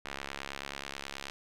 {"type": "tone with band-pass filter sweep", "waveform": "sawtooth", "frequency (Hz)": 69.3, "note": "C#2", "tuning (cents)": 0, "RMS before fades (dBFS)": -42, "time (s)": [0.05, 1.3], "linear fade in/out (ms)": 0, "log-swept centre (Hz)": [2200, 3400], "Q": 0.81, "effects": []}